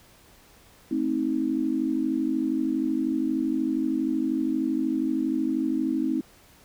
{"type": "chord", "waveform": "sine", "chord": "A diminished", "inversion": "none", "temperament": "just", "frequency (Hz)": [220, 264, 316.8], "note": ["A3", "C4", "Eb4"], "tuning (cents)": [0, 16, 31], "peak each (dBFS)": [-32, -26, -26], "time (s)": [0.91, 6.21], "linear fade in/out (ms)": 5, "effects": ["pink hiss -55 dBFS RMS until 6.64 s"]}